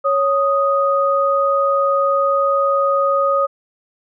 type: tone pair together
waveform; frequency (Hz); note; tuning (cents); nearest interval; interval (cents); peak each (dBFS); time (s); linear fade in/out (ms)
sine; 554.4 / 1244.6; C#5 / D#6; 0 / 0; octave + major second; 1400; -16; 0.04-3.47; 20
effects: none